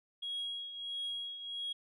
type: tone with tremolo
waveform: sine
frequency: 3301 Hz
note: G#7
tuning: 11 cents flat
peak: -33 dBFS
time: 0.22-1.73 s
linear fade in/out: 10 ms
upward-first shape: triangle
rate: 1.5 Hz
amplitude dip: 70%
effects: tanh soft clip ceiling -33 dBFS